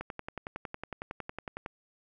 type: click train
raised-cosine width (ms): 0.5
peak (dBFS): -22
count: 19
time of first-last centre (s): 0.01-1.661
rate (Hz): 10.9
effects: none